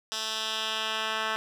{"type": "tone with band-pass filter sweep", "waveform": "10% pulse", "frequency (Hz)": 219.4, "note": "A3", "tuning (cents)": -5, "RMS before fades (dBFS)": -31, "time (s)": [0.12, 1.36], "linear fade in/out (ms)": 0, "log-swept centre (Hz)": [4700, 2000], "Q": 1.6, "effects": ["9-bit"]}